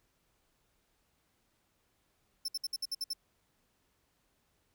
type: tone bursts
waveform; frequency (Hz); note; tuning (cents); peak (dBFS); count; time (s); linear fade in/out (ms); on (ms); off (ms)
40% pulse; 5320; E8; +15; -32; 8; 2.45-3.134; 5; 33; 60
effects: pink hiss -75 dBFS RMS until 4.74 s